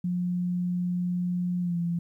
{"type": "tone with pitch glide", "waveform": "sine", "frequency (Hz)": [178.1, 171.04], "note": ["F3", "F3"], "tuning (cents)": [34, -36], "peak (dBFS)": -25, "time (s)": [0.04, 1.99], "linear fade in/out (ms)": 5, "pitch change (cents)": -70, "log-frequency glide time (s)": [1.61, 1.77], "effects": ["11-bit"]}